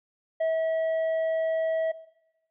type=tone with hard clipping; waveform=sine; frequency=646 Hz; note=E5; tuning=35 cents flat; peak=-24 dBFS; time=0.4-1.92 s; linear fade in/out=10 ms; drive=3 dB; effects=noise-tail reverb RT60 0.9 s tail -18 dB re dry + resampled to 8000 Hz